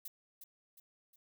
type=noise with echo; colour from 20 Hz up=violet; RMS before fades=-44 dBFS; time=0.05-0.08 s; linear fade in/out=5 ms; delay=360 ms; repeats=3; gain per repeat=-7 dB; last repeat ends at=1.16 s; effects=none